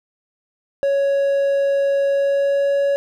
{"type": "tone with pitch glide", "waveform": "triangle", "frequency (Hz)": [556, 560.5], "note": ["C#5", "C#5"], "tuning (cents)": [5, 19], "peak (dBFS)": -13, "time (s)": [0.83, 2.96], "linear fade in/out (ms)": 0, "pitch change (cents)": 14, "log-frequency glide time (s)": [2.08, 2.73], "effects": []}